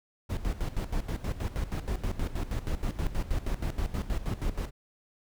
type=noise with tremolo; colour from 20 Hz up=brown; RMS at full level=-29 dBFS; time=0.29-4.71 s; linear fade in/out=20 ms; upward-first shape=square; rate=6.3 Hz; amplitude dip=75%; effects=none